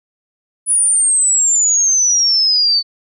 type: exponential sweep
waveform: sine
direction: down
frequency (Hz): 9956 to 4486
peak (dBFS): -10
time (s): 0.66-2.83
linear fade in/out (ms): 50
effects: none